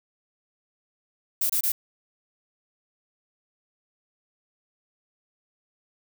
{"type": "noise bursts", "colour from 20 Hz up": "violet", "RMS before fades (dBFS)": -24, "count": 3, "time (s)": [1.41, 1.72], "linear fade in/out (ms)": 5, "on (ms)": 86, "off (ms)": 26, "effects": []}